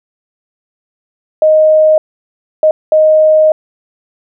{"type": "tone bursts at uneven times", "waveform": "sine", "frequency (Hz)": 622.3, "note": "D#5", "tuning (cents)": 0, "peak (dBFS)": -4, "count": 3, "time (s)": [[1.42, 1.98], [2.63, 2.71], [2.92, 3.52]], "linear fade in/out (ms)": 2, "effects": []}